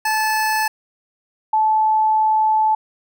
25% pulse / sine tone pair in turn, 869 / 869 Hz, A5 / A5, -22 / -22 cents, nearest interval unison, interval 0 cents, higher neither, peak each -13 dBFS, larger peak neither, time 0.05-0.68 / 1.53-2.75 s, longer second, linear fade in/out 5 ms, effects none

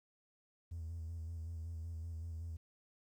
triangle tone with vibrato, 82.41 Hz, E2, in tune, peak -38 dBFS, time 0.71-2.57 s, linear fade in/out 10 ms, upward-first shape square, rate 5.3 Hz, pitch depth 37 cents each way, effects tanh soft clip ceiling -37 dBFS + 12-bit

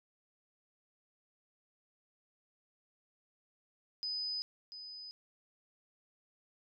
sine tone with echo, 5000 Hz, D#8, 8 cents sharp, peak -35 dBFS, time 4.03-4.42 s, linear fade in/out 0 ms, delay 690 ms, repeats 1, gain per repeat -10 dB, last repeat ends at 5.11 s, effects none

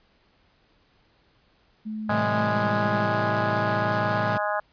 sine tone with pitch glide, 215.9 to 206 Hz, A3 to G#3, -33 to -14 cents, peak -29 dBFS, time 1.85-3.07 s, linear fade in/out 20 ms, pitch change -81 cents, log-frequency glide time 2.51-2.6 s
sawtooth chord, A minor seventh, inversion none, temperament equal, 110 / 130.81 / 164.81 / 196 Hz, A2 / C3 / E3 / G3, 0 / 0 / 0 / 0 cents, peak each -25 / -31 / -31 / -29 dBFS, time 2.09-4.38 s, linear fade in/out 10 ms
harmonic tone, 207.7 Hz, G#3, in tune, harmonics 3 / 4 / 5 / 6 / 7 / 8, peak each -28 / -29 / -32 / -32 / -33 / -33 dBFS, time 2.09-4.6 s, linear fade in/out 5 ms
blue noise with tremolo, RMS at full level -36 dBFS, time 2.16-4.38 s, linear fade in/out 5 ms, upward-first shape sine, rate 5.2 Hz, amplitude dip 35%
effects pink hiss -63 dBFS RMS until 4.72 s + resampled to 11025 Hz

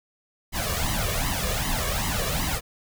pink noise with flanger, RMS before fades -26 dBFS, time 0.52-2.61 s, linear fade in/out 50 ms, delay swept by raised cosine 1 to 1.78 ms, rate 2.6 Hz, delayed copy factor +0.8, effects none

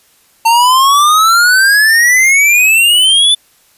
square exponential sweep, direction up, 900 to 3527 Hz, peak -6 dBFS, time 0.45-3.35 s, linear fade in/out 10 ms, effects white hiss -50 dBFS RMS until 3.77 s + resampled to 32000 Hz

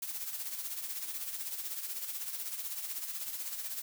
blue noise with tremolo, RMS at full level -37 dBFS, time 0.02-3.82 s, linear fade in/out 5 ms, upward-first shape sine, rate 16 Hz, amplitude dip 55%, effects none

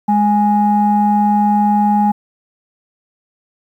sine tone pair together, 207.7 / 830.6 Hz, G#3 / G#5, 0 / 0 cents, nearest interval 2 octaves, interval 2400 cents, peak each -12 dBFS, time 0.08-2.12 s, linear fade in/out 10 ms, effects tanh soft clip ceiling -3 dBFS + 8-bit

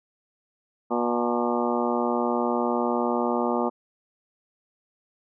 harmonic tone with a mistuned harmonic, 120 Hz, B2, 49 cents flat, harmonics 2 / 3 / 4 / 5 / 6 / 7 / 8 / 9 / 10, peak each -27 / -29 / -30 / -31 / -32 / -32 / -33 / -34 / -34 dBFS, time 0.9-3.7 s, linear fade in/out 20 ms, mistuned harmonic 8, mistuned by -74 cents, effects none

